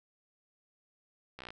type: slowing click train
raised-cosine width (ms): 0.3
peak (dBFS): -28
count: 8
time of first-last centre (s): 1.39-1.505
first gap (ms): 15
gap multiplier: 1.03
effects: none